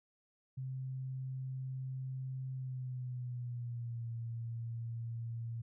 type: tone with pitch glide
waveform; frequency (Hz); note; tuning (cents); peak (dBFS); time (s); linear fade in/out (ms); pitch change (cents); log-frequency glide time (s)
sine; 130.81 to 115.87; C3 to A#2; 0 to -10; -38; 0.57-5.62; 10; -210; 2.53-4.1
effects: none